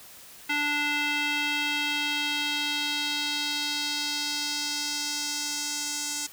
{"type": "tone with band-pass filter sweep", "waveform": "square", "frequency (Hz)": 293.1, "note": "D4", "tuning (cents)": -3, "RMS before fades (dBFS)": -29, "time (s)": [0.49, 6.27], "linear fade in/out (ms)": 10, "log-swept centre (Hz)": [2300, 6900], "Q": 2, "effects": ["white hiss -48 dBFS RMS until 6.32 s"]}